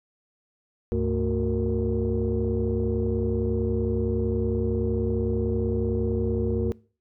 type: tone cluster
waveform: sine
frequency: 71.9 / 102.7 / 223.9 / 368 / 463.6 Hz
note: D2 / G#2 / A3 / F#4 / A#4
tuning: -36 / -19 / +30 / -9 / -10 cents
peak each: -28 dBFS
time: 0.92-6.72 s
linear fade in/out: 0 ms
effects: noise-tail reverb RT60 0.4 s tail -23 dB re dry + tanh soft clip ceiling -15 dBFS